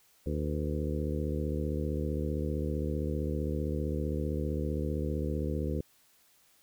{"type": "harmonic tone with a mistuned harmonic", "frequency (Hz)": 75.4, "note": "D2", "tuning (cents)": 46, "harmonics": [1, 2, 3, 4, 5, 6, 7], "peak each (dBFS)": [-33, -36, -38, -39, -40, -41, -41], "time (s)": [0.26, 5.81], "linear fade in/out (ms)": 5, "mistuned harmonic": 7, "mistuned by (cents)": -67, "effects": ["white hiss -65 dBFS RMS until 6.62 s"]}